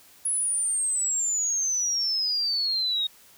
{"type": "exponential sweep", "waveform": "sine", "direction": "down", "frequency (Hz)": [10440, 3729], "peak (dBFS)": -23, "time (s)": [0.25, 3.07], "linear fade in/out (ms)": 5, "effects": ["white hiss -54 dBFS RMS until 3.37 s"]}